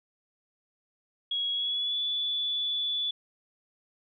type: tone with pitch glide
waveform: sine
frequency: 3322 to 3453 Hz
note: G#7 to A7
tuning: 0 to -33 cents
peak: -27 dBFS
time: 1.31-3.11 s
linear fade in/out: 5 ms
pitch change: +67 cents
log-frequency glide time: 1.52-1.99 s
effects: none